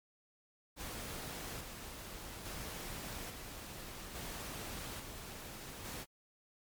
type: noise with tremolo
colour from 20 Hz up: pink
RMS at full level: -44 dBFS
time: 0.76-6.06 s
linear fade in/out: 50 ms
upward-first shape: square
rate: 0.59 Hz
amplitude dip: 35%
effects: MP3 96 kbps